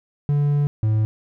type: tone pair in turn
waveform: triangle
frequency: 144.9 / 108.55 Hz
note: D3 / A2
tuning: -23 / -23 cents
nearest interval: perfect fourth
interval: 500 cents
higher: first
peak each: -14 dBFS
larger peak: neither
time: 0.29-0.67 / 0.83-1.05 s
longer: first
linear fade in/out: 0 ms
effects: none